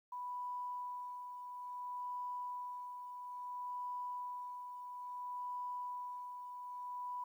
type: tone with tremolo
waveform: sine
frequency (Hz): 987.8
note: B5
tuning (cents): 0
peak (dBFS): -39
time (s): 0.12-7.24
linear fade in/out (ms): 5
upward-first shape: sine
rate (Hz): 0.59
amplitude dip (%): 50
effects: 12-bit